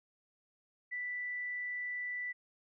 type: tone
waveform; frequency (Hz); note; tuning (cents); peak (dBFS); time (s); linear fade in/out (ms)
sine; 1975.5; B6; 0; -36; 0.91-2.33; 20
effects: none